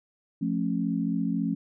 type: chord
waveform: sine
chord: F augmented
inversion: none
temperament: just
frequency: 174.61 / 218.3 / 272.8 Hz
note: F3 / A3 / C#4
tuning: 0 / -13 / -28 cents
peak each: -29 dBFS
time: 0.41-1.55 s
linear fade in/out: 10 ms
effects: none